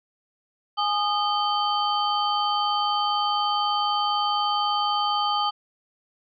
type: tone cluster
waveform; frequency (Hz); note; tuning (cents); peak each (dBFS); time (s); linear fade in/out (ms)
sine; 832 / 1229 / 3102 / 4582; G#5 / D#6 / G7 / D8; +3 / -22 / -19 / -44; -25 / -25 / -28 / -33; 0.77-5.51; 20
effects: none